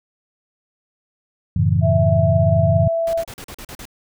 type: chord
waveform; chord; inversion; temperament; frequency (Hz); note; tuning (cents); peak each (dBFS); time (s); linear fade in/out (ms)
sine; F# minor seventh; none; equal with one note detuned; 92.5 / 110 / 139.88 / 164.81; F#2 / A2 / C#3 / E3; 0 / 0 / +16 / 0; -18 / -19 / -20 / -20; 1.56-2.88; 5
type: tone with pitch glide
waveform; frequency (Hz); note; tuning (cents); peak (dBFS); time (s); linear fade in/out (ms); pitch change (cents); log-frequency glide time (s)
sine; 659.3 to 663.9; E5 to E5; 0 to +12; -17; 1.81-3.25; 50; +12; 2.33-3.07
type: noise bursts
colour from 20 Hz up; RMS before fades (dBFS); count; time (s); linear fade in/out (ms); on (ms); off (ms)
pink; -35; 8; 3.07-3.854; 2; 63; 40
effects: none